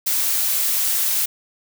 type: noise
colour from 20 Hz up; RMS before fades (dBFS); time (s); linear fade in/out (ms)
blue; -20; 0.06-1.26; 10
effects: none